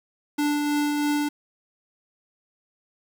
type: tone with tremolo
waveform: square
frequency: 293.6 Hz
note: D4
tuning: in tune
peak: -21 dBFS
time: 0.38-1.29 s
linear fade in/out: 10 ms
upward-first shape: triangle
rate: 3.1 Hz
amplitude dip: 30%
effects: 8-bit